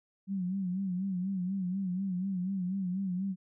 sine tone with vibrato, 187.4 Hz, F#3, 22 cents sharp, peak -30 dBFS, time 0.27-3.36 s, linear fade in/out 50 ms, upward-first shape sine, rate 4.1 Hz, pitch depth 91 cents each way, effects none

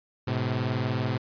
sawtooth tone pair together, 107.47 / 127.8 Hz, A2 / C3, -40 / -40 cents, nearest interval minor third, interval 300 cents, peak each -25 / -24 dBFS, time 0.27-1.18 s, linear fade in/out 10 ms, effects resampled to 11025 Hz

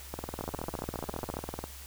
two click trains, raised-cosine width 1 ms, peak -21 / -20 dBFS, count 31 / 15, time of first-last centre 0.14-1.64 / 0.41-1.369 s, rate 20 / 14.6 Hz, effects added 68 Hz sine -47 dBFS peak until 1.86 s + white hiss -48 dBFS RMS until 1.86 s

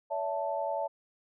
sine chord, A major, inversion first, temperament equal with one note detuned, 568.3 / 659.3 / 880 Hz, C#5 / E5 / A5, +43 / 0 / 0 cents, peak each -34 dBFS, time 0.1-0.88 s, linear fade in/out 20 ms, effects none

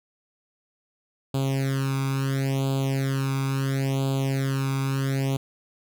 sawtooth tone with flanger, 135.4 Hz, C#3, 40 cents flat, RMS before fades -25 dBFS, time 1.34-5.37 s, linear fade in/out 5 ms, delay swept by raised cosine 0.26 to 0.83 ms, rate 0.73 Hz, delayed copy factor +1, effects none

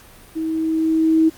sine tone with level ramp, 320.4 Hz, E4, 49 cents flat, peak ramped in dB -21 to -10 dBFS, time 0.35-1.3 s, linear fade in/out 20 ms, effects pink hiss -45 dBFS RMS until 1.37 s + Opus 48 kbps

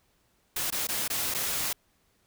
white noise with dropouts, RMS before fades -30 dBFS, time 0.56-1.73 s, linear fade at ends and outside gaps 5 ms, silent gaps 0.704-0.723 / 0.871-0.887 / 1.079-1.1 / 1.341-1.346 s, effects pink hiss -69 dBFS RMS until 2.26 s

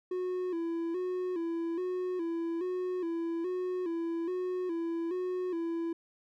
triangle tone with vibrato, 349.2 Hz, F4, in tune, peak -29 dBFS, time 0.11-5.93 s, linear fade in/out 5 ms, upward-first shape square, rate 1.2 Hz, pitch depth 78 cents each way, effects none

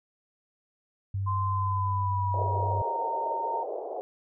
sine tone, 97.8 Hz, G2, 4 cents flat, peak -27 dBFS, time 1.14-2.82 s, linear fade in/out 5 ms
sine tone with pitch glide, 1037 to 918.5 Hz, C6 to A#5, -16 to -26 cents, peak -28 dBFS, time 1.26-3.64 s, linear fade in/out 20 ms, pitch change -210 cents, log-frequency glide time 1.46-3.02 s
pink band-pass noise, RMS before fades -35 dBFS, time 2.34-4.01 s, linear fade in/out 0 ms, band 410 to 770 Hz, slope 48 dB/octave
effects none

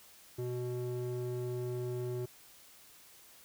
square tone with band-pass filter, 123.47 Hz, B2, in tune, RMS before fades -37 dBFS, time 0.38-2.26 s, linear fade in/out 10 ms, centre 280 Hz, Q 6.2, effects white hiss -58 dBFS RMS until 3.44 s

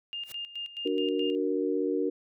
sine tone with tremolo, 2815 Hz, F7, 13 cents sharp, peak -33 dBFS, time 0.13-1.35 s, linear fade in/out 0 ms, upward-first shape square, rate 4.7 Hz, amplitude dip 75%
white noise with exponential growth, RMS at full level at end -39 dBFS, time 0.22-0.32 s, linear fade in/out 1 ms, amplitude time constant 20 ms
sine chord, D augmented, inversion none, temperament equal, 293.7 / 370 / 466.2 Hz, D4 / F#4 / A#4, 0 / 0 / 0 cents, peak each -30 dBFS, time 0.85-2.1 s, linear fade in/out 10 ms
effects none

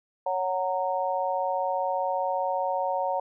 harmonic tone, 185 Hz, F#3, in tune, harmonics 3 / 4 / 5, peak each -29 / -29 / -29 dBFS, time 0.26-3.2 s, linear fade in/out 5 ms, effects none

